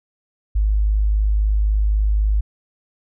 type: tone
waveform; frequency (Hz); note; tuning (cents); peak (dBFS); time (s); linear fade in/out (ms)
sine; 51.91; G#1; 0; -14; 0.55-2.41; 10
effects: none